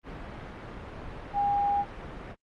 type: tone in noise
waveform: sine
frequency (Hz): 810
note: G#5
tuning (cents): -43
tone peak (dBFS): -23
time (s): 1.33-1.85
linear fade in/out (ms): 50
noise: pink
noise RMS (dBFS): -39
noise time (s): 0.03-2.36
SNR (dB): +13
effects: low-pass 2000 Hz 12 dB/octave + Opus 32 kbps